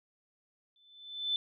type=tone with exponential growth; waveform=sine; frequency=3520 Hz; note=A7; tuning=in tune; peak=-26 dBFS; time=0.76-1.36 s; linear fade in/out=1 ms; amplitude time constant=130 ms; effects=none